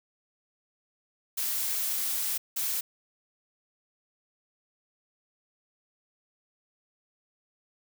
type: noise bursts at uneven times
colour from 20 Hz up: blue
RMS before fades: -30 dBFS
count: 2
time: 1.37-2.38 / 2.56-2.81 s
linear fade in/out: 10 ms
effects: none